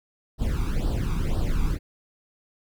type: noise with flanger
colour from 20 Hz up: brown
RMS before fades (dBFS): -24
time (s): 0.38-1.79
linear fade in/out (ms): 50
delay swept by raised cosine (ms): 0.22 to 0.85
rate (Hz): 2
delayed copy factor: +0.9
effects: none